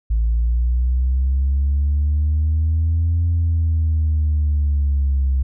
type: linear two-way sweep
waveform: sine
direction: up then down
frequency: 54.8 to 85 to 65.6 Hz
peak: -13 dBFS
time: 0.1-5.43 s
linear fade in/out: 10 ms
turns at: 3.26 s
effects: tanh soft clip ceiling -12 dBFS